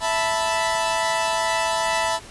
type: chord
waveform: sawtooth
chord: E suspended fourth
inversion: none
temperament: equal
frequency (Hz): 659.3 / 880 / 987.8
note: E5 / A5 / B5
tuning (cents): 0 / 0 / 0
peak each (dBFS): -21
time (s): 0-2.2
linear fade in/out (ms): 50
effects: pink hiss -42 dBFS RMS until 2.3 s + resampled to 24000 Hz